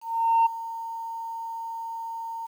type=tone with ADSR envelope; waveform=sine; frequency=914 Hz; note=A#5; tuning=34 cents flat; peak=-14 dBFS; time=0.01-2.47 s; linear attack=450 ms; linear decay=11 ms; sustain=-17 dB; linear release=14 ms; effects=tanh soft clip ceiling -14 dBFS + 9-bit